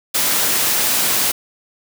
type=high-pass noise; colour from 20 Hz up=white; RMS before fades=-17 dBFS; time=0.14-1.32 s; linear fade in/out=10 ms; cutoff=120 Hz; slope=12 dB/octave; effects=none